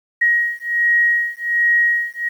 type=beating tone pair; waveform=sine; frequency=1890 / 1891.3 Hz; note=A#6 / A#6; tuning=+23 / +25 cents; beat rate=1.3 Hz; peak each=-17 dBFS; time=0.21-2.29 s; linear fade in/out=10 ms; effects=8-bit